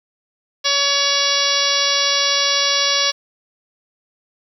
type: harmonic tone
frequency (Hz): 564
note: C#5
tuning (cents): +30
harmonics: 1 / 2 / 3 / 4 / 5 / 6 / 7 / 8 / 9 / 10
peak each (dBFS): -26 / -25 / -26 / -26 / -25 / -22 / -23 / -24 / -23 / -23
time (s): 0.64-3.12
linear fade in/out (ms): 20
effects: 8-bit